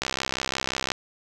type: click train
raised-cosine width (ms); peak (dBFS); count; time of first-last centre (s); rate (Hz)
0.2; -8; 60; 0.02-0.918; 65.7
effects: none